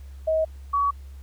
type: tone pair in turn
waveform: sine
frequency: 635 / 1131.4 Hz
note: D#5 / C#6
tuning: +35 / +35 cents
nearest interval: minor seventh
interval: 1000 cents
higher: second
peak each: -19 / -19 dBFS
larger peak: neither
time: 0.27-0.45 / 0.73-0.91 s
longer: neither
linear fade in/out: 10 ms
effects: added 68 Hz sine -38 dBFS peak until 1.22 s + pink hiss -59 dBFS RMS until 1.22 s